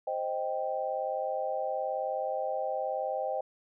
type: chord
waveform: sine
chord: C minor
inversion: none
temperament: equal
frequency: 523.3 / 622.3 / 784 Hz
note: C5 / Eb5 / G5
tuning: 0 / 0 / 0 cents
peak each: -34 dBFS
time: 0.07-3.41 s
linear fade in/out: 5 ms
effects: none